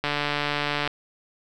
click train, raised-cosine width 0.3 ms, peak -9 dBFS, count 123, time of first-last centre 0.04-0.876 s, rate 146 Hz, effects none

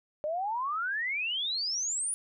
sine exponential sweep, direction up, 587.3 to 9956 Hz, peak -29 dBFS, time 0.24-2.14 s, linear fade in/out 0 ms, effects none

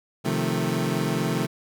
25% pulse chord, F dominant seventh, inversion second, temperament equal with one note detuned, 130.81 / 155.56 / 176.03 / 220 Hz, C3 / Eb3 / F3 / A3, 0 / 0 / +14 / 0 cents, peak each -25 dBFS, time 0.24-1.47 s, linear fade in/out 20 ms, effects none

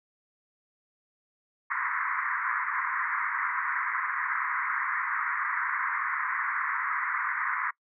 pink band-pass noise, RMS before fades -30 dBFS, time 1.7-7.71 s, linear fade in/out 10 ms, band 990 to 2100 Hz, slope 96 dB/octave, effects noise-tail reverb RT60 0.1 s tail -23 dB re dry

